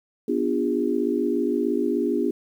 sine chord, B diminished seventh, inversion none, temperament equal with one note detuned, 246.9 / 293.7 / 349.2 / 406.1 Hz, B3 / D4 / F4 / Ab4, 0 / 0 / 0 / -39 cents, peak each -26 dBFS, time 0.28-2.31 s, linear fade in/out 5 ms, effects 9-bit

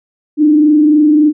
sine tone with frequency modulation, 301.5 Hz, D4, 46 cents sharp, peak -5 dBFS, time 0.37-1.33 s, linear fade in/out 50 ms, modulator 23.5 Hz, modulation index 0.43, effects none

